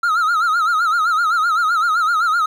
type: tone with vibrato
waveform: triangle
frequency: 1330 Hz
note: E6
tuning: 15 cents sharp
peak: -12 dBFS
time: 0.03-2.46 s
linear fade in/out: 5 ms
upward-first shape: sine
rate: 7.8 Hz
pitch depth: 120 cents each way
effects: 9-bit